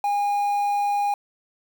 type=tone with quantisation; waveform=triangle; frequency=815 Hz; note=G#5; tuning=33 cents flat; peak=-18 dBFS; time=0.04-1.14 s; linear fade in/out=2 ms; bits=7; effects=none